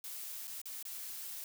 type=noise with dropouts; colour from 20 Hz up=blue; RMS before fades=-44 dBFS; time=0.04-1.44 s; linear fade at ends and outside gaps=1 ms; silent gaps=0.472-0.478 / 0.616-0.656 / 0.827-0.852 s; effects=none